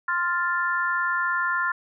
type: chord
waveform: sine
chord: F major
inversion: second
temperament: equal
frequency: 1046.5 / 1396.9 / 1760 Hz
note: C6 / F6 / A6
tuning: 0 / 0 / 0 cents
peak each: -27 / -25 / -27 dBFS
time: 0.08-1.72 s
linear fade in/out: 5 ms
effects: none